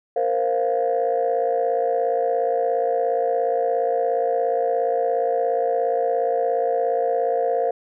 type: chord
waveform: sine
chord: Bb suspended second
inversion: none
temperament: equal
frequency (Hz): 466.2 / 523.3 / 698.5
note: Bb4 / C5 / F5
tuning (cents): 0 / 0 / 0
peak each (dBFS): -22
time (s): 0.16-7.71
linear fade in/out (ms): 5
effects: tanh soft clip ceiling -12 dBFS